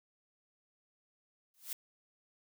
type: noise with exponential growth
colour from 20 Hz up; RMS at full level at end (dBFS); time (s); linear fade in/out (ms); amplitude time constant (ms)
blue; -36; 1.54-1.73; 1; 40
effects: none